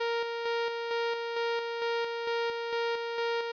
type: tone with tremolo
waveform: sawtooth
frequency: 466.2 Hz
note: A#4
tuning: in tune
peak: -24 dBFS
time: 0-3.52 s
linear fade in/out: 10 ms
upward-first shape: square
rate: 2.2 Hz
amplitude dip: 40%
effects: resampled to 11025 Hz